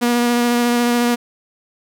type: tone with vibrato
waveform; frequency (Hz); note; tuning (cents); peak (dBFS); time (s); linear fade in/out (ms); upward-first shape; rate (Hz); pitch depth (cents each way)
sawtooth; 240; B3; -49; -10; 0.01-1.16; 20; sine; 14; 12
effects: none